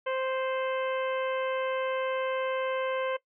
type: harmonic tone with a mistuned harmonic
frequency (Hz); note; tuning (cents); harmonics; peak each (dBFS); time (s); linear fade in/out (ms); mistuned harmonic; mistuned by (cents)
523.3; C5; 0; 1 / 2 / 3 / 4 / 5 / 6; -29 / -35 / -39 / -41 / -43 / -45; 0.06-3.17; 10; 6; -33
effects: noise-tail reverb RT60 0.1 s tail -19 dB re dry